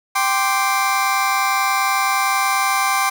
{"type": "chord", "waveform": "30% pulse", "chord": "G suspended fourth", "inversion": "none", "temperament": "just", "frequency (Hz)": [784, 1045.3, 1176], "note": ["G5", "C6", "D6"], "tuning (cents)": [0, -2, 2], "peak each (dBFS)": -18, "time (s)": [0.15, 3.1], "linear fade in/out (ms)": 10, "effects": []}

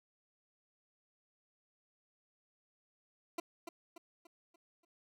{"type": "tone with echo", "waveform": "20% pulse", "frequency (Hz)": 339.1, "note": "E4", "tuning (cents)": 49, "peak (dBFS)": -31, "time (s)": [3.38, 3.4], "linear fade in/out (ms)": 5, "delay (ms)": 290, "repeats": 5, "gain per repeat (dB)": -7, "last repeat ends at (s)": 4.85, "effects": []}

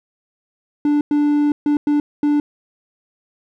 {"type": "tone bursts at uneven times", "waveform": "triangle", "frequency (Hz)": 293.7, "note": "D4", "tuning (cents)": 0, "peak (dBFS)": -11, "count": 5, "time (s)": [[0.85, 1.01], [1.11, 1.52], [1.66, 1.77], [1.87, 2], [2.23, 2.4]], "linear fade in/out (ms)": 2, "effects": []}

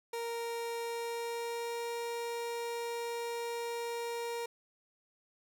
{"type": "tone with pitch glide", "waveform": "30% pulse", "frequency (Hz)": [466.2, 469.4], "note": ["A#4", "A#4"], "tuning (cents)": [0, 12], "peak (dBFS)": -33, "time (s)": [0.13, 4.46], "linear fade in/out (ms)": 5, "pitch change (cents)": 12, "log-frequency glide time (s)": [0.8, 1.91], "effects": []}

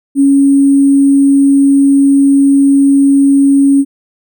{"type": "tone with sample-and-hold", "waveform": "sine", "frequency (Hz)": 277.2, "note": "C#4", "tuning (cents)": 0, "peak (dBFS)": -4, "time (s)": [0.15, 3.85], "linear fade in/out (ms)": 50, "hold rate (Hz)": 8820, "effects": []}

